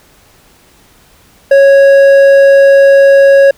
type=tone with hard clipping; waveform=sine; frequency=552 Hz; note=C#5; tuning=7 cents flat; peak=-3 dBFS; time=1.51-3.51 s; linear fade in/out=5 ms; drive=6 dB; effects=pink hiss -45 dBFS RMS until 3.57 s